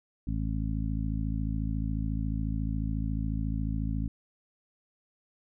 harmonic tone, 54.1 Hz, A1, 29 cents flat, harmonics 1 / 2 / 3 / 4 / 5, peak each -31 / -34 / -36 / -37 / -38 dBFS, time 0.27-4.08 s, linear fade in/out 5 ms, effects none

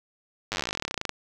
slowing click train, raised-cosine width 0.2 ms, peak -11 dBFS, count 28, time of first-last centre 0.52-1.093 s, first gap 9 ms, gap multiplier 1.06, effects none

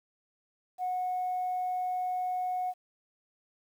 sine tone, 732 Hz, F#5, 19 cents flat, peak -28 dBFS, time 0.78-2.74 s, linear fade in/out 50 ms, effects tanh soft clip ceiling -25 dBFS + 10-bit

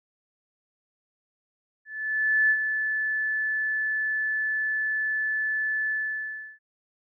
sine tone with ADSR envelope, 1739 Hz, A6, 21 cents flat, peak -17 dBFS, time 1.85-6.59 s, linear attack 650 ms, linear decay 64 ms, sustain -7 dB, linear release 690 ms, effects none

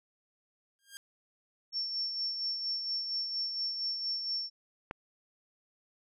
10% pulse tone with exponential growth, 1610 Hz, G6, 46 cents sharp, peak -32 dBFS, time 0.79-0.97 s, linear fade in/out 0 ms, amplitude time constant 39 ms
sine tone with tremolo, 5440 Hz, F8, 46 cents flat, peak -30 dBFS, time 1.72-4.5 s, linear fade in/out 50 ms, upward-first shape sine, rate 4.3 Hz, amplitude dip 45%
click, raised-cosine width 0.5 ms, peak -22 dBFS, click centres 4.911 s
effects none

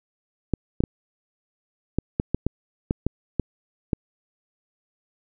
clicks, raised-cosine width 3 ms, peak -8 dBFS, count 11, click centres 0.537 / 0.805 / 0.838 / 1.986 / 2.199 / 2.346 / 2.466 / 2.909 / 3.066 / 3.397 / 3.932 s, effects none

